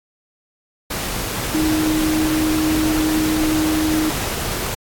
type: tone in noise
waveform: sine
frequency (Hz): 311.9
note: D#4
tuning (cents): +4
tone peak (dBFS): -16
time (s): 1.54-4.1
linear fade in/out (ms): 10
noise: pink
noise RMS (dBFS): -24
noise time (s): 0.9-4.75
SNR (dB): +5
effects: AAC 64 kbps